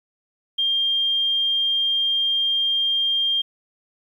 sine tone, 3200 Hz, G7, 35 cents sharp, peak -18 dBFS, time 0.58-3.42 s, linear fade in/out 10 ms, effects 9-bit

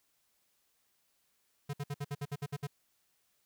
square tone bursts, 143.3 Hz, D3, 42 cents flat, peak -35 dBFS, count 10, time 1.69-2.671 s, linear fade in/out 10 ms, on 45 ms, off 59 ms, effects white hiss -75 dBFS RMS until 3.45 s

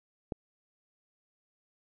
click, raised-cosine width 2 ms, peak -20 dBFS, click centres 0.322 s, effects none

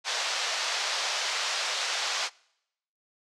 white band-pass noise, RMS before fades -30 dBFS, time 0.04-2.3 s, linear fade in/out 50 ms, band 560 to 5900 Hz, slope 24 dB/octave, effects noise-tail reverb RT60 0.8 s tail -25 dB re dry + low-pass 10000 Hz 12 dB/octave

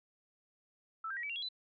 sine tone with pitch steps, 1318.5 / 1586.2 / 1908.2 / 2296 / 2762 / 3322 / 3997 Hz, E6 / G6 / A#6 / D7 / F7 / G#7 / B7, 0 / +20 / +40 / -40 / -20 / 0 / +20 cents, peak -37 dBFS, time 1.04-1.488 s, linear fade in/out 5 ms, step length 64 ms, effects none

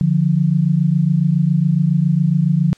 sine tone pair together, 147.38 / 174.61 Hz, D3 / F3, +6 / 0 cents, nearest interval minor third, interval 294 cents, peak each -15 dBFS, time 0.01-2.73 s, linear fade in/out 0 ms, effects white hiss -52 dBFS RMS until 2.77 s + low-pass 6000 Hz 12 dB/octave

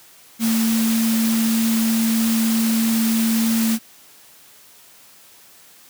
sine tone in noise, 225.4 Hz, A3, 42 cents sharp, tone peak -16 dBFS, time 0.39-3.79 s, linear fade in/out 50 ms, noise white, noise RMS -26 dBFS, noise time 0.39-3.79 s, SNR +7 dB, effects white hiss -48 dBFS RMS until 5.89 s + high-pass 100 Hz 12 dB/octave

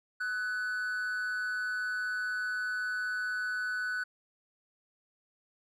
triangle tone with amplitude modulation, 1492 Hz, F#6, 14 cents sharp, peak -27 dBFS, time 0.2-4.04 s, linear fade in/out 10 ms, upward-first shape sine, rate 205 Hz, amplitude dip 50%, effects none

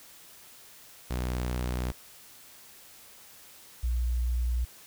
sawtooth / sine tone pair in turn, 61.74 / 60.16 Hz, B1 / B1, 0 / -45 cents, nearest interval unison, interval 45 cents, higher first, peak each -25 dBFS, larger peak neither, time 1.1-1.92 / 3.83-4.65 s, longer neither, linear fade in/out 10 ms, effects white hiss -52 dBFS RMS until 4.86 s

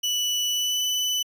30% pulse tone with pitch glide, 2962 to 2993 Hz, F#7 to F#7, +1 to +19 cents, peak -20 dBFS, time 0.03-1.23 s, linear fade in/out 10 ms, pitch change +18 cents, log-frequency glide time 0.48-0.82 s, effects resampled to 32000 Hz

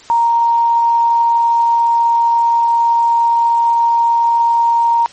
sine tone, 932.3 Hz, A#5, in tune, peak -9 dBFS, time 0.1-5.06 s, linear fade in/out 0 ms, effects white hiss -40 dBFS RMS until 5.12 s + MP3 32 kbps

